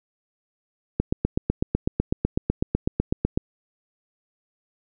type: click train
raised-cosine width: 3 ms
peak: -7 dBFS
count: 20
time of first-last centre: 1-3.375 s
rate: 8 Hz
effects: none